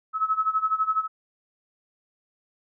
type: tone with tremolo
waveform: sine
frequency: 1292 Hz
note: E6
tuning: 35 cents flat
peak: -18 dBFS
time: 0.13-1.08 s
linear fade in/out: 50 ms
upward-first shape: sine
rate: 12 Hz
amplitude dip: 85%
effects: none